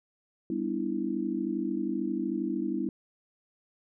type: chord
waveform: sine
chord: E minor seventh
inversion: first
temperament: just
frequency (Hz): 197.78 / 247.2 / 296.7 / 329.6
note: G3 / B3 / D4 / E4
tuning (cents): +16 / +2 / +18 / 0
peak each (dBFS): -35 / -34 / -34 / -32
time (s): 0.5-2.89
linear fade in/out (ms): 2
effects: none